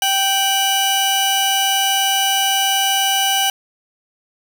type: tone pair together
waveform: sawtooth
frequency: 781 / 2951 Hz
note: G5 / F#7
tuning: -7 / -5 cents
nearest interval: octave + major seventh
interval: 2302 cents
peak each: -14 dBFS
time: 0.02-3.5 s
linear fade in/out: 2 ms
effects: none